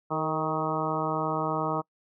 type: harmonic tone with a mistuned harmonic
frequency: 157.4 Hz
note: D#3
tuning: 20 cents sharp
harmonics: 1 / 2 / 3 / 4 / 5 / 6 / 7 / 8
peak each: -34 / -34 / -34 / -34 / -34 / -34 / -34 / -34 dBFS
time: 0.1-1.82 s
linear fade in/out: 20 ms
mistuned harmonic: 3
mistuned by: -32 cents
effects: noise-tail reverb RT60 0.1 s tail -26 dB re dry